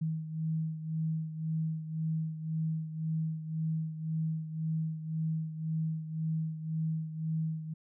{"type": "beating tone pair", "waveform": "sine", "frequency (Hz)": [158.9, 160.8], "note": ["D#3", "E3"], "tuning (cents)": [37, -43], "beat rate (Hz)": 1.9, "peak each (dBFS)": [-32, -38], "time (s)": [0.01, 7.74], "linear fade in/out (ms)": 10, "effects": []}